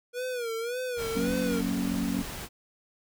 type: tone with vibrato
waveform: square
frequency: 478.6 Hz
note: A#4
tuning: 46 cents sharp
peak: -31 dBFS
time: 0.13-1.63 s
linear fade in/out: 50 ms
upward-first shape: sine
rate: 1.8 Hz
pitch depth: 110 cents each way
type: noise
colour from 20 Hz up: pink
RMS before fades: -38 dBFS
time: 0.96-2.49 s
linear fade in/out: 50 ms
type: chord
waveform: sine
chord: F# major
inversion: none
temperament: equal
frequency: 185 / 233.1 / 277.2 Hz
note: F#3 / A#3 / C#4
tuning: 0 / 0 / 0 cents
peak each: -31 dBFS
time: 1.15-2.23 s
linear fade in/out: 20 ms
effects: none